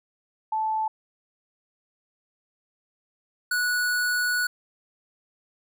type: tone pair in turn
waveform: sine / square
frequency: 874 / 1469.9 Hz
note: A5 / F#6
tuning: -12 / -12 cents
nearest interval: major sixth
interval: 900 cents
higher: second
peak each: -23 dBFS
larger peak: neither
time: 0.52-0.88 / 3.51-4.47 s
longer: second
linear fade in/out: 5 ms
effects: none